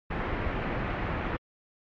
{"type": "low-pass noise", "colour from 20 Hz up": "pink", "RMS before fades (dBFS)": -31, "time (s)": [0.1, 1.37], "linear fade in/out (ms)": 10, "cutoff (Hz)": 2300, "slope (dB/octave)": 24, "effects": ["MP3 48 kbps"]}